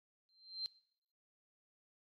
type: tone with exponential growth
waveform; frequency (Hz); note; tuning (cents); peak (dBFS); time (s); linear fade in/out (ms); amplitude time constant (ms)
sine; 4139; C8; -20; -34; 0.29-0.66; 0; 79
effects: noise-tail reverb RT60 0.7 s tail -21 dB re dry + MP3 64 kbps